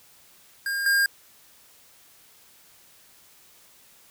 square tone pair in turn, 1611 / 1611 Hz, G6 / G6, +47 / +47 cents, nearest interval unison, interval 0 cents, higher neither, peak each -26 / -19 dBFS, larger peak second, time 0.66-0.86 / 0.86-1.06 s, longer neither, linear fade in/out 2 ms, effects white hiss -55 dBFS RMS until 4.1 s

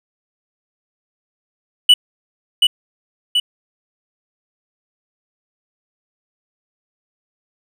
triangle tone with echo, 2960 Hz, F#7, in tune, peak -3 dBFS, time 1.89-1.94 s, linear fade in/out 5 ms, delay 730 ms, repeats 2, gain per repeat -4 dB, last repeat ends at 3.4 s, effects none

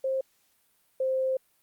sine tone pair in turn, 530 / 523.9 Hz, C5 / C5, +22 / +2 cents, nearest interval unison, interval 20 cents, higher first, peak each -25 / -24 dBFS, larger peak second, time 0.04-0.21 / 1-1.37 s, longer second, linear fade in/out 5 ms, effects white hiss -68 dBFS RMS until 1.62 s + Opus 48 kbps

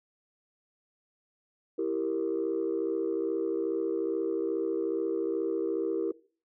sine chord, E diminished, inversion none, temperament equal, 329.6 / 392 / 466.2 Hz, E4 / G4 / Bb4, 0 / 0 / 0 cents, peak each -31 dBFS, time 1.78-6.12 s, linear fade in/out 10 ms, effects noise-tail reverb RT60 0.4 s tail -20 dB re dry + tanh soft clip ceiling -21 dBFS

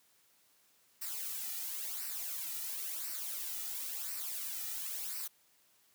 blue noise with flanger, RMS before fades -40 dBFS, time 1.01-5.28 s, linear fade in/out 10 ms, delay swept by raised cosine 0.29 to 1.89 ms, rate 0.96 Hz, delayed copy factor -0.65, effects white hiss -69 dBFS RMS until 5.94 s + high-pass 100 Hz 12 dB/octave

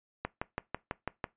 click train, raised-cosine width 0.5 ms, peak -17 dBFS, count 7, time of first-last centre 0.25-1.242 s, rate 6.05 Hz, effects noise-tail reverb RT60 0.2 s tail -21 dB re dry + resampled to 8000 Hz

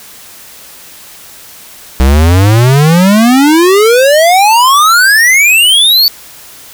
square exponential sweep, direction up, 63 to 4570 Hz, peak -4 dBFS, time 2-6.08 s, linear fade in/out 0 ms, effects white hiss -33 dBFS RMS until 6.73 s

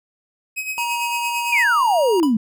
45% pulse tone with tremolo, 2538 Hz, D#7, 34 cents sharp, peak -22 dBFS, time 0.56-1.65 s, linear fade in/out 20 ms, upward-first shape sine, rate 8.9 Hz, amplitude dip 65%
square tone, 947 Hz, A#5, 27 cents sharp, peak -23 dBFS, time 0.78-2.2 s, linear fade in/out 0 ms
sine exponential sweep, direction down, 2540 to 207.7 Hz, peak -14 dBFS, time 1.52-2.37 s, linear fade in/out 5 ms
square tone with exponential decay, 987.8 Hz, B5, in tune, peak -20 dBFS, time 2.23-2.37 s, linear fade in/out 0 ms, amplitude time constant 30 ms
effects none

